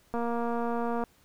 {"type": "click train", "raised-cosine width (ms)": 1, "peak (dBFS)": -19, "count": 212, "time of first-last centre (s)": [0.14, 1.038], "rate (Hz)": 235, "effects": ["pink hiss -63 dBFS RMS until 1.24 s"]}